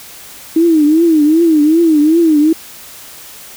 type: tone with vibrato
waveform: sine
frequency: 316.4 Hz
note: D#4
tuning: 29 cents sharp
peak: -6 dBFS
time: 0.56-2.53 s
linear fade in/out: 5 ms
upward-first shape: triangle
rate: 2.6 Hz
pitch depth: 150 cents each way
effects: white hiss -34 dBFS RMS until 3.56 s